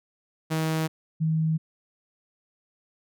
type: tone pair in turn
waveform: sawtooth / sine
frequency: 159.1 / 159.1 Hz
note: D#3 / D#3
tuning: +39 / +39 cents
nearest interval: unison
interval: 0 cents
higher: neither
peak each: -20 / -21 dBFS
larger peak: first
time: 0.5-0.88 / 1.2-1.58 s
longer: neither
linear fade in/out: 20 ms
effects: none